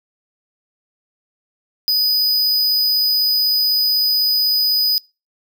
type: tone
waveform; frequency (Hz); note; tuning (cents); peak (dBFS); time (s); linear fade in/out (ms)
square; 4978; D#8; 0; -14; 1.88-4.98; 0
effects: noise-tail reverb RT60 0.3 s tail -26 dB re dry